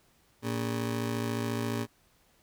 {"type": "ring-modulated tone", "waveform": "25% pulse", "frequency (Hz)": 172.7, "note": "F3", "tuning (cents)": -19, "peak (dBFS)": -23, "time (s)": [0.42, 1.87], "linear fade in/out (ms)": 50, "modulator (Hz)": 59.2, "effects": ["pink hiss -66 dBFS RMS until 2.42 s"]}